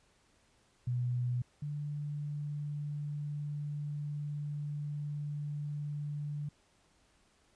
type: tone pair in turn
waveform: sine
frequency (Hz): 123.5 / 146.87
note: B2 / D3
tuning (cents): 0 / 0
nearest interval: minor third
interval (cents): 300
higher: second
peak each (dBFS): -30 / -35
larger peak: first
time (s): 0.87-1.42 / 1.62-6.49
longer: second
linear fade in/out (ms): 5
effects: pink hiss -69 dBFS RMS until 7.55 s + resampled to 22050 Hz